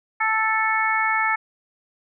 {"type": "harmonic tone", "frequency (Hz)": 440, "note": "A4", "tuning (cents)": 0, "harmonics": [2, 3, 4, 5], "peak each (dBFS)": [-24, -24, -24, -24], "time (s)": [0.2, 1.36], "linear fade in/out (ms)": 10, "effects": []}